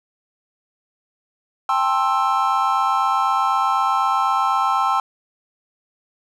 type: chord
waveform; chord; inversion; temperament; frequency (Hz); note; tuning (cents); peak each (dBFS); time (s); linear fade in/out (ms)
triangle; A minor seventh; third; just; 792 / 880 / 1056 / 1320; G5 / A5 / C6 / E6; +18 / 0 / +16 / +2; -20 / -23 / -19 / -19; 1.69-5; 2
effects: none